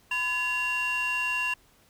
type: tone cluster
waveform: triangle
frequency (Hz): 1009 / 1707 / 2762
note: B5 / G#6 / F7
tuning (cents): +37 / +47 / -20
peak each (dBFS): -30 / -31 / -24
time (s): 0.11-1.54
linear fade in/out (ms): 5
effects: tanh soft clip ceiling -21 dBFS + pink hiss -61 dBFS RMS until 1.89 s